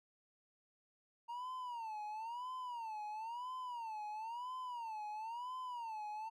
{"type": "tone with vibrato", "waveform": "triangle", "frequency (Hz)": 927, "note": "A#5", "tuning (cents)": -10, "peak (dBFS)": -40, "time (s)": [1.28, 6.3], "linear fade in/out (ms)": 20, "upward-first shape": "sine", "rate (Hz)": 0.99, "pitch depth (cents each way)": 170, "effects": []}